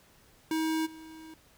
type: tone with level steps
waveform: square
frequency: 318.5 Hz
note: D#4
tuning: 41 cents sharp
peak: -28 / -46 dBFS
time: 0.51-1.34 s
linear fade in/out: 2 ms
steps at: 0.85 s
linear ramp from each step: 20 ms
effects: pink hiss -61 dBFS RMS until 1.57 s